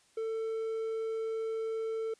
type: tone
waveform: triangle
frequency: 446.2 Hz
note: A4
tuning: 24 cents sharp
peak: -30 dBFS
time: 0.17-2.14 s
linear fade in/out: 5 ms
effects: white hiss -66 dBFS RMS until 2.19 s + resampled to 22050 Hz